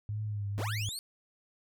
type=tone with vibrato; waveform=sine; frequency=103.83 Hz; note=G#2; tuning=in tune; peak=-32 dBFS; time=0.09-0.89 s; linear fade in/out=0 ms; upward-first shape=triangle; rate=1.9 Hz; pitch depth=64 cents each way
type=linear sweep; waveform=25% pulse; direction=up; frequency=93.2 to 4546 Hz; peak=-32 dBFS; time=0.58-0.99 s; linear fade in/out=0 ms
effects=none